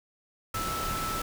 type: tone in noise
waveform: sine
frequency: 1318.5 Hz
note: E6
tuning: in tune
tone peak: -32 dBFS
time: 0.54-1.22 s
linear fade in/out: 5 ms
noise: pink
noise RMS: -34 dBFS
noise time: 0.54-1.22 s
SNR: -1 dB
effects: none